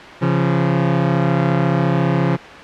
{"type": "tone pair together", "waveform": "sawtooth", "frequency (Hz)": [137.28, 171.7], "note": ["C#3", "F3"], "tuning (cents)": [-16, -29], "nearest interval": "major third", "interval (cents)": 387, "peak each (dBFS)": -13, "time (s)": [0.21, 2.37], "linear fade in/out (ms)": 20, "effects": ["white hiss -33 dBFS RMS until 2.63 s", "low-pass 2000 Hz 12 dB/octave"]}